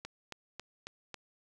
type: click train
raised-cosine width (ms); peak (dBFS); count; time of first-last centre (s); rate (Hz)
0.2; -24; 5; 0.05-1.143; 3.66
effects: none